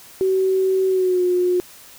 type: tone with pitch glide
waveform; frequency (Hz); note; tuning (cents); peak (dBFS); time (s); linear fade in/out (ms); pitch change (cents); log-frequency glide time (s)
sine; 379.2 to 359.6; F#4 to F#4; +43 to -49; -15; 0.21-1.6; 0; -92; 0.88-1.23
effects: white hiss -44 dBFS RMS until 1.98 s